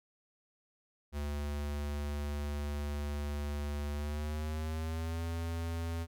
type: tone with pitch glide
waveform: square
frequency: 72.9 to 83.26 Hz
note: D2 to E2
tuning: -12 to +18 cents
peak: -35 dBFS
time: 1.12-6.07 s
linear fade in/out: 50 ms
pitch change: +230 cents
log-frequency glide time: 3.92-5.24 s
effects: none